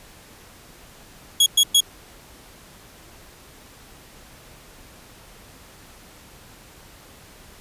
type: tone bursts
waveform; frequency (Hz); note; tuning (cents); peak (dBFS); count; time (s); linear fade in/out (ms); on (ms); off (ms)
sawtooth; 3330; G#7; +4; -9; 3; 1.4-1.806; 5; 62; 110
effects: pink hiss -47 dBFS RMS until 7.6 s + resampled to 32000 Hz